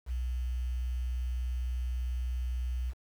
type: tone with quantisation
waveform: sine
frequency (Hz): 61.74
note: B1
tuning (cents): 0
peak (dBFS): -30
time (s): 0.06-2.94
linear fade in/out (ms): 50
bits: 9
effects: none